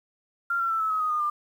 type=tone with pitch steps; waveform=sine; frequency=1386 / 1357.5 / 1329.5 / 1302.2 / 1275.4 / 1249.1 / 1223.4 / 1198.2 Hz; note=F6 / F6 / E6 / E6 / D#6 / D#6 / D#6 / D6; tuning=-14 / -50 / +14 / -22 / +42 / +6 / -30 / +34 cents; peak=-23 dBFS; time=0.5-1.3 s; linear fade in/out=5 ms; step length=100 ms; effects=9-bit